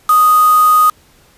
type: tone with quantisation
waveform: sine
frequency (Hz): 1244.5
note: D#6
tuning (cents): 0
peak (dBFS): -6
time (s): 0.09-0.9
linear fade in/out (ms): 5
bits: 3
effects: pink hiss -49 dBFS RMS until 1.37 s + resampled to 32000 Hz